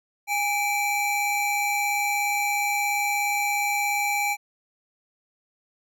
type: tone pair together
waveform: square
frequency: 820 / 2323 Hz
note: G#5 / D7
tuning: -22 / -20 cents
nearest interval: octave + tritone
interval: 1802 cents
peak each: -26 dBFS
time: 0.27-4.37 s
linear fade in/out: 50 ms
effects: none